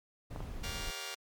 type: noise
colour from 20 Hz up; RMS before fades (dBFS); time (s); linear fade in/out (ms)
brown; -41; 0.3-0.91; 10
type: clicks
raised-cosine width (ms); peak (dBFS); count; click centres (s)
1; -28; 2; 0.361 / 0.405
type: chord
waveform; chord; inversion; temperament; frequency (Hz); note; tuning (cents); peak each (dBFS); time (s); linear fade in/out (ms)
5% pulse; G half-diminished seventh; none; just; 392 / 470.4 / 564.5 / 705.6; G4 / Bb4 / Db5 / F5; 0 / +16 / +31 / +18; -35; 0.63-1.15; 10
effects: MP3 96 kbps